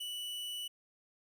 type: tone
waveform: 45% pulse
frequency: 2960 Hz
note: F#7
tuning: in tune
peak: -38 dBFS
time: 0-0.68 s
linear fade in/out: 10 ms
effects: none